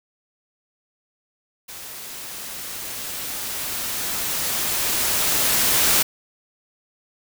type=noise with level ramp; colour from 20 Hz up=white; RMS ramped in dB=-37 to -17 dBFS; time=1.68-6.03 s; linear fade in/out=10 ms; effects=none